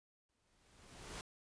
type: noise with exponential growth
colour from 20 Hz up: pink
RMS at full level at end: -45 dBFS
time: 0.29-1.21 s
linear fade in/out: 1 ms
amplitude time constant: 200 ms
effects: resampled to 22050 Hz